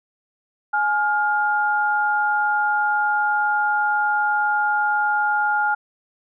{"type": "tone pair together", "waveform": "sine", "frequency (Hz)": [839, 1411], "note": ["G#5", "F6"], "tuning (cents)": [17, 17], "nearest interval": "major sixth", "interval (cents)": 900, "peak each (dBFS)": -20, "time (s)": [0.73, 5.75], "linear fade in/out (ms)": 10, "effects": []}